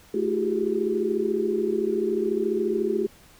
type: tone cluster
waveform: sine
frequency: 217.9 / 325.1 / 360.9 / 394.9 / 415.5 Hz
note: A3 / E4 / F#4 / G4 / G#4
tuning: -17 / -24 / -43 / +13 / +1 cents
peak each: -30 / -33 / -26 / -26 / -32 dBFS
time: 0.14-3.07 s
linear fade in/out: 5 ms
effects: pink hiss -53 dBFS RMS until 3.39 s